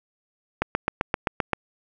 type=click train; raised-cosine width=0.5 ms; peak=-6 dBFS; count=8; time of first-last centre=0.62-1.533 s; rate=7.67 Hz; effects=none